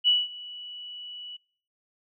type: tone with ADSR envelope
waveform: sine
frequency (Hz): 2948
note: F#7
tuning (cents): -7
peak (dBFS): -16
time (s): 0.04-1.37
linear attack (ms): 38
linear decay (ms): 200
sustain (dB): -21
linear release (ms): 11
effects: noise-tail reverb RT60 0.5 s tail -26 dB re dry